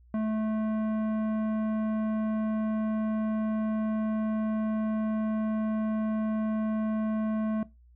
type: tone with tanh clipping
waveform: sine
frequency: 217.6 Hz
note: A3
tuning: 19 cents flat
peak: -28 dBFS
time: 0.14-7.63 s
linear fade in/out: 2 ms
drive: 13 dB
effects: noise-tail reverb RT60 0.2 s tail -18 dB re dry + added 60 Hz sine -54 dBFS peak until 7.95 s